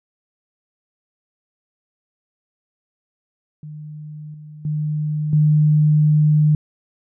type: tone with level steps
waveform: sine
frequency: 151.6 Hz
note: D#3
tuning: 45 cents flat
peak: -31 / -35 / -19 / -11 dBFS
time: 3.63-6.55 s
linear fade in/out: 2 ms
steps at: 4.34 / 4.65 / 5.33 s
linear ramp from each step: 2 ms
effects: none